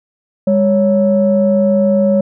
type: tone pair together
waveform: sine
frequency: 202.7 / 555.7 Hz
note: G#3 / C#5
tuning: -42 / +4 cents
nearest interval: octave + perfect fourth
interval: 1746 cents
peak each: -11 dBFS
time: 0.47-2.21 s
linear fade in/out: 5 ms
effects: tanh soft clip ceiling -2 dBFS